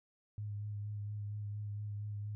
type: tone with vibrato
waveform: sine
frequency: 103.83 Hz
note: G#2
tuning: in tune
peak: -38 dBFS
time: 0.38-2.35 s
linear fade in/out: 0 ms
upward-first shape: sine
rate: 4.3 Hz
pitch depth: 21 cents each way
effects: none